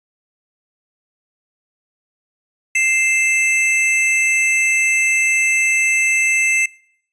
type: tone pair together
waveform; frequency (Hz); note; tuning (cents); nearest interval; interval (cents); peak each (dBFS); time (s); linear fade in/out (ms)
square; 2093 / 2637; C7 / E7; 0 / 0; major third; 400; -17; 2.75-6.66; 5
effects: noise-tail reverb RT60 0.7 s tail -25 dB re dry + resampled to 22050 Hz